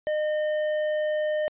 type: tone with tanh clipping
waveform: triangle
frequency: 610 Hz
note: D#5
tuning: 34 cents flat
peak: -25 dBFS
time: 0.07-1.48 s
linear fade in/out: 0 ms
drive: 13 dB
effects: resampled to 8000 Hz